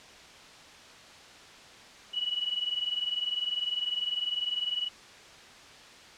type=tone pair together; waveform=sine; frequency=2933 / 2953 Hz; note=F#7 / F#7; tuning=-16 / -4 cents; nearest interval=unison; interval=12 cents; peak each=-30 / -33 dBFS; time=2.13-4.89 s; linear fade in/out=20 ms; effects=white hiss -50 dBFS RMS until 6.17 s + low-pass 5000 Hz 12 dB/octave